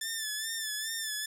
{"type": "tone with vibrato", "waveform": "10% pulse", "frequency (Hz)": 1760, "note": "A6", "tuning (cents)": 0, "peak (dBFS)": -24, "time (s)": [0.01, 1.26], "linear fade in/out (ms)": 5, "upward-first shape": "sine", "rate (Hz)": 2.4, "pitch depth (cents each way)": 58, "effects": []}